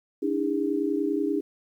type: tone cluster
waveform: sine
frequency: 289.4 / 319.6 / 406.1 Hz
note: D4 / D#4 / G#4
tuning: -25 / +47 / -39 cents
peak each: -27 / -28 / -28 dBFS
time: 0.22-1.41 s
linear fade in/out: 10 ms
effects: 10-bit